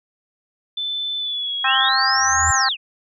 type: tone with pitch glide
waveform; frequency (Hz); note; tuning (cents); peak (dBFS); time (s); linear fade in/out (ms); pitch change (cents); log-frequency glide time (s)
sine; 3520 to 3322; A7 to G#7; 0 to 0; -22; 0.77-1.89; 5; -100; 1.18-1.55
type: harmonic tone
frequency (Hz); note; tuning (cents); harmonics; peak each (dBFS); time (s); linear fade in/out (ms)
264.4; C4; +18; 3 / 4 / 5 / 6 / 7; -23 / -23 / -23 / -23 / -23; 1.64-2.69; 5
type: linear two-way sweep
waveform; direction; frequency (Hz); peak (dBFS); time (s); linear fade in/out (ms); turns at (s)
sine; up then down; 2414 to 7350 to 2414; -19; 1.64-2.77; 50; 2.51
type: tone with exponential growth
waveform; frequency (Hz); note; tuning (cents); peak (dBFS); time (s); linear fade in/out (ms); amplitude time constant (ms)
sine; 82.1; E2; -6; -19; 2.09-2.51; 5; 91
effects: none